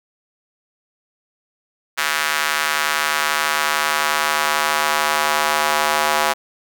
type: tone with high-pass filter sweep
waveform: square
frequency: 75.6 Hz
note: D#2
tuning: 49 cents flat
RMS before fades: -19 dBFS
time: 1.97-6.34 s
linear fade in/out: 20 ms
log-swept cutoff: 1500 to 840 Hz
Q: 1.4
effects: none